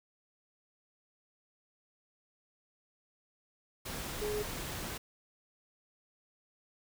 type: tone in noise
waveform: sine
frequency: 420 Hz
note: G#4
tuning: 19 cents sharp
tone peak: -33 dBFS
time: 4.21-4.43 s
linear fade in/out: 10 ms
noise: pink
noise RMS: -40 dBFS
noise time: 3.85-4.98 s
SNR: +4 dB
effects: none